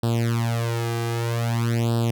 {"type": "tone with flanger", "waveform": "sawtooth", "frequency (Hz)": 116.54, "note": "A#2", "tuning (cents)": 0, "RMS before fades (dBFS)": -23, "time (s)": [0.03, 2.11], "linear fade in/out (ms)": 5, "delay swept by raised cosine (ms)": [0.23, 2.53], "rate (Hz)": 0.52, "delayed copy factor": 1, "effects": []}